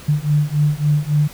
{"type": "beating tone pair", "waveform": "sine", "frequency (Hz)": [146.83, 150.43], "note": ["D3", "D3"], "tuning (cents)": [0, 42], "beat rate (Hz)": 3.6, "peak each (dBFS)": -17, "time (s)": [0.08, 1.28], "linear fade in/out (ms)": 10, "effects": ["pink hiss -39 dBFS RMS until 1.33 s"]}